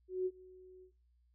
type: tone with ADSR envelope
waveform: sine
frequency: 370 Hz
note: F#4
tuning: in tune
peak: -30 dBFS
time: 0.08-0.92 s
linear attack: 180 ms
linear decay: 48 ms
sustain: -23 dB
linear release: 92 ms
effects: noise-tail reverb RT60 0.4 s tail -25 dB re dry + added 60 Hz sine -68 dBFS peak until 1.34 s